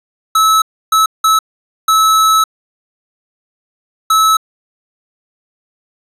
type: tone bursts at uneven times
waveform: square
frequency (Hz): 1300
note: E6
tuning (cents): -24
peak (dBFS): -8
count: 5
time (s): 0.35-0.62 / 0.92-1.06 / 1.24-1.39 / 1.88-2.44 / 4.1-4.37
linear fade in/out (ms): 5
effects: resampled to 32000 Hz